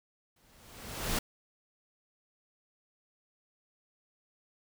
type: noise with exponential growth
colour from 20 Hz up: pink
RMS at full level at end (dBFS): -29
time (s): 0.36-1.19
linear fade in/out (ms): 5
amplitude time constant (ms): 180
effects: none